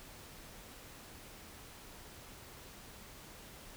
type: silence
effects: pink hiss -53 dBFS RMS until 3.76 s